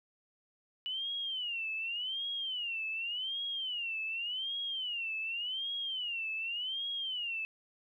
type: tone with vibrato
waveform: sine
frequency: 2934 Hz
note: F#7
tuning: 15 cents flat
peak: -34 dBFS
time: 0.86-7.45 s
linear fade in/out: 0 ms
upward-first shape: sine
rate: 0.87 Hz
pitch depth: 200 cents each way
effects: 12-bit